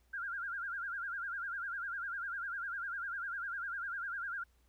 sine tone with vibrato, 1494 Hz, F#6, 16 cents sharp, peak -37 dBFS, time 0.13-4.44 s, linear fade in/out 10 ms, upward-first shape sine, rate 10 Hz, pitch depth 160 cents each way, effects added 60 Hz sine -67 dBFS peak until 4.68 s + pink hiss -75 dBFS RMS until 4.68 s

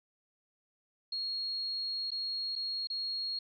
sine tone with dropouts, 4291 Hz, C8, 43 cents sharp, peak -33 dBFS, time 1.12-3.39 s, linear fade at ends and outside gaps 5 ms, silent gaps 2.106-2.116 / 2.555-2.56 / 2.872-2.9 s, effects none

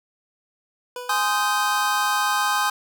25% pulse tone with exponential decay, 493.9 Hz, B4, in tune, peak -25 dBFS, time 0.96-1.56 s, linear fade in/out 2 ms, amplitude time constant 130 ms
square chord, Ab major seventh, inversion none, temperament just, 830.6 / 1038.3 / 1245.9 / 1557.4 Hz, Ab5 / C6 / Eb6 / G6, 0 / -14 / +2 / -12 cents, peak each -26 dBFS, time 1.09-2.7 s, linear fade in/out 5 ms
effects none

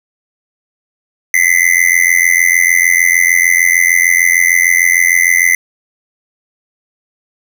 square tone with amplitude modulation, 2037 Hz, C7, 47 cents flat, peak -4 dBFS, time 1.34-5.55 s, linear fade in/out 2 ms, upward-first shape sine, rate 86.6 Hz, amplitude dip 100%, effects none

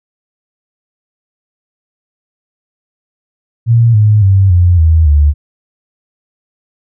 sine tone with pitch steps, 116.54 / 106.25 / 96.87 / 88.32 / 80.52 / 73.42 Hz, A#2 / G#2 / G2 / F2 / E2 / D2, 0 / +40 / -20 / +20 / -40 / 0 cents, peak -4 dBFS, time 3.66-5.34 s, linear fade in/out 50 ms, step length 280 ms, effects none

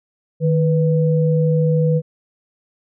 sine tone pair together, 155.67 / 493.9 Hz, D#3 / B4, +1 / 0 cents, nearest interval octave + minor sixth, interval 1999 cents, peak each -14 / -19 dBFS, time 0.4-2.02 s, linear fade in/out 50 ms, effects none

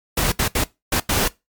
pink noise bursts at uneven times, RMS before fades -19 dBFS, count 5, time 0.17-0.32 / 0.39-0.48 / 0.55-0.64 / 0.92-1 / 1.09-1.28 s, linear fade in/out 5 ms, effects noise-tail reverb RT60 0.2 s tail -20 dB re dry + MP3 96 kbps

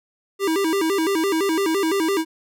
square tone with vibrato, 356.6 Hz, F4, 36 cents sharp, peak -19 dBFS, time 0.39-2.25 s, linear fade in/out 50 ms, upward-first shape square, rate 5.9 Hz, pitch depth 180 cents each way, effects none

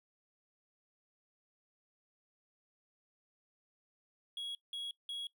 triangle tone bursts, 3322 Hz, G#7, in tune, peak -37 dBFS, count 3, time 4.37-5.27 s, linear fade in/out 2 ms, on 180 ms, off 180 ms, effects noise-tail reverb RT60 0.1 s tail -20 dB re dry

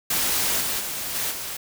white noise with level steps, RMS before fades -23 / -26 / -30 / -26 / -32 dBFS, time 0.1-1.57 s, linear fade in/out 5 ms, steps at 0.6 / 0.79 / 1.14 / 1.3 s, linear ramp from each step 20 ms, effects none

